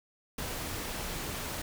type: noise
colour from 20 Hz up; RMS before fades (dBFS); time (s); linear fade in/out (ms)
pink; -37; 0.38-1.62; 5
effects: none